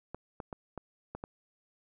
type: clicks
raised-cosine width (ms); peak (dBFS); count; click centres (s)
1; -25; 6; 0.146 / 0.402 / 0.528 / 0.777 / 1.15 / 1.239
effects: none